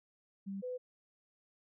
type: tone pair in turn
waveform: sine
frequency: 195.9 / 501.8 Hz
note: G3 / B4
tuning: -1 / +28 cents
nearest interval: octave + major third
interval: 1629 cents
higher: second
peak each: -38 / -37 dBFS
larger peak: second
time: 0.46-0.62 / 0.62-0.78 s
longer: neither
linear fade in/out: 20 ms
effects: none

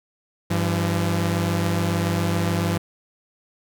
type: tone pair together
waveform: sawtooth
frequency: 98.4 / 169.73 Hz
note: G2 / F3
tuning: +7 / -49 cents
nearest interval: major sixth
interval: 944 cents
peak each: -19 dBFS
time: 0.5-2.78 s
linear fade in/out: 10 ms
effects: none

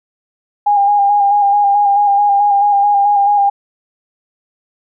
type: tone with vibrato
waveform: sine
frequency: 812 Hz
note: G#5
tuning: 39 cents flat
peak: -8 dBFS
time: 0.66-3.5 s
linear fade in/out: 10 ms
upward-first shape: square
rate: 4.6 Hz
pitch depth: 24 cents each way
effects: none

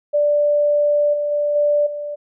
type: tone with level steps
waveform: sine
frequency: 587.3 Hz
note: D5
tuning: in tune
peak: -13 / -18 / -16 / -13 / -24 dBFS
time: 0.13-2.16 s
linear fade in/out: 20 ms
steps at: 1.13 / 1.31 / 1.55 / 1.86 s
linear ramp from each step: 10 ms
effects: none

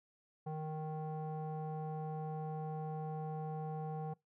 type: tone with low-pass filter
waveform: square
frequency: 155.56 Hz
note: D#3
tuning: in tune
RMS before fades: -41 dBFS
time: 0.46-4.14 s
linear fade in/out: 10 ms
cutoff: 760 Hz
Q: 3.2
effects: noise-tail reverb RT60 0.2 s tail -24 dB re dry

